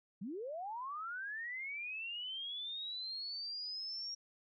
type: linear sweep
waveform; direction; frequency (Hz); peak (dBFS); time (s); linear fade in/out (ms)
sine; up; 169.5 to 5620; -40; 0.21-4.15; 10
effects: none